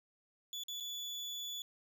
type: tone with dropouts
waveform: 35% pulse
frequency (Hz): 3446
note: A7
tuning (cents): -37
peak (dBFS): -38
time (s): 0.53-1.62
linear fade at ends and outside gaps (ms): 1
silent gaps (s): 0.636-0.683 / 0.801-0.806
effects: none